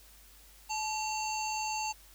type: harmonic tone with a mistuned harmonic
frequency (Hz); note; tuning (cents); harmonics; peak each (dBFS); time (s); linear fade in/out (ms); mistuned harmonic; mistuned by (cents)
909; A#5; -44; 1 / 3 / 5 / 7 / 8; -34 / -39 / -41 / -42 / -43; 0.69-1.93; 20; 1; -84
effects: added 50 Hz sine -58 dBFS peak until 2.14 s + white hiss -58 dBFS RMS until 2.14 s